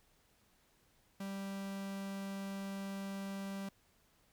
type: tone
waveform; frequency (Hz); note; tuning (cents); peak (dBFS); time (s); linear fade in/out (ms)
45% pulse; 196; G3; 0; -40; 1.2-3.69; 5
effects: pink hiss -71 dBFS RMS until 4.32 s